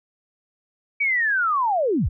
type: linear sweep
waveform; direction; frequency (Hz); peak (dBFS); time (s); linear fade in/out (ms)
sine; down; 2302 to 33.35; -18; 1-2.09; 10
effects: none